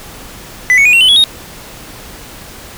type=tone with pitch steps; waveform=triangle; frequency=2000 / 2219 / 2462 / 2732 / 3031 / 3364 / 3732 Hz; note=B6 / C#7 / D#7 / F7 / F#7 / G#7 / A#7; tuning=+21 / +1 / -19 / -39 / +41 / +22 / +1 cents; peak=-3 dBFS; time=0.7-1.239 s; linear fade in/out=0 ms; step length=77 ms; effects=pink hiss -32 dBFS RMS until 2.77 s